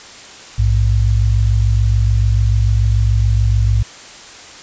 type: tone pair together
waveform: sine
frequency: 58.81 / 105.7 Hz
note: A#1 / G#2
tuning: +16 / +31 cents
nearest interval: minor seventh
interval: 1015 cents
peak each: -13 dBFS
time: 0.58-3.83 s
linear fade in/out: 10 ms
effects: white hiss -36 dBFS RMS until 4.62 s + resampled to 16000 Hz